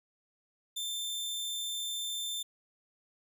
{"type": "tone", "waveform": "sawtooth", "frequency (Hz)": 3563, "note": "A7", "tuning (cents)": 21, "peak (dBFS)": -31, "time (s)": [0.76, 2.43], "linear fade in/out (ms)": 10, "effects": []}